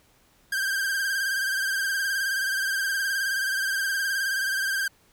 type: tone with vibrato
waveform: 45% pulse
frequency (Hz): 1583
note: G6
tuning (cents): +17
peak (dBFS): -24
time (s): 0.52-4.88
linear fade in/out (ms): 5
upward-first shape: triangle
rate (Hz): 19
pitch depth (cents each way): 63
effects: pink hiss -61 dBFS RMS until 5.12 s